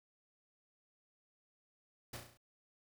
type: noise with echo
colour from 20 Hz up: pink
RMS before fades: -45 dBFS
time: 2.13-2.17 s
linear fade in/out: 5 ms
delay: 34 ms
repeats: 6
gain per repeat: -4 dB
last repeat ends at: 2.374 s
effects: none